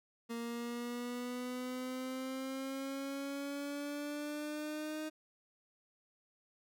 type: exponential sweep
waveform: 30% pulse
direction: up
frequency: 232 to 311.1 Hz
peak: -36 dBFS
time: 0.29-5.1 s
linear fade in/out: 20 ms
effects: none